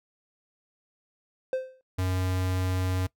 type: tone with exponential decay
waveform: triangle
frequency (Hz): 519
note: C5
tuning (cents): -14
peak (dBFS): -20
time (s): 1.53-1.81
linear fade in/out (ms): 1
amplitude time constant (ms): 59
type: tone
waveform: square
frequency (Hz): 92.5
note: F#2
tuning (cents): 0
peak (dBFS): -26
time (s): 1.98-3.07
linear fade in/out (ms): 10
effects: noise-tail reverb RT60 0.1 s tail -20 dB re dry